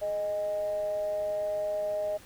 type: tone with amplitude modulation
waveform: sine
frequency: 619 Hz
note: D#5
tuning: 9 cents flat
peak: -25 dBFS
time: 0.01-2.18 s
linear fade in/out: 20 ms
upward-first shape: sine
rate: 198 Hz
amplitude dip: 50%
effects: tanh soft clip ceiling -21 dBFS + pink hiss -53 dBFS RMS until 2.25 s